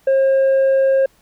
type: tone with tanh clipping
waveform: sine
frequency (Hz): 537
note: C5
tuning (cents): +45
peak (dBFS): -12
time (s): 0.07-1.06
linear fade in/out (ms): 5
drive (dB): 3
effects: pink hiss -56 dBFS RMS until 1.21 s